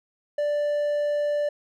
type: tone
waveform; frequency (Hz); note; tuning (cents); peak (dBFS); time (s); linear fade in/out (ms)
triangle; 587.3; D5; 0; -20; 0.38-1.49; 5
effects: none